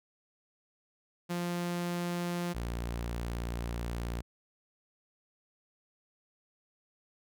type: tone pair in turn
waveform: sawtooth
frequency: 174.61 / 58.56 Hz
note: F3 / A#1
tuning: 0 / +9 cents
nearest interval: octave + perfect fifth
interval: 1891 cents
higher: first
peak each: -28 / -30 dBFS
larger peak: first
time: 1.29-2.54 / 2.54-4.22 s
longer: second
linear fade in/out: 20 ms
effects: none